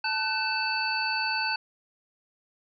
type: tone cluster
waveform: sine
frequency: 882 / 1510 / 2638 / 4510 Hz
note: A5 / F#6 / E7 / C#8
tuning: +4 / +35 / +1 / +29 cents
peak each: -31 dBFS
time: 0.04-1.56 s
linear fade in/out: 5 ms
effects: none